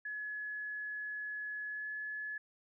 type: tone with pitch glide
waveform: sine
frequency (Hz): 1698 to 1708.8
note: G#6 to G#6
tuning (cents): +38 to +49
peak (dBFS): -38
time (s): 0.05-2.38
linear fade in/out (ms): 5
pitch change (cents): +11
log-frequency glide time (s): 1.67-1.88
effects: none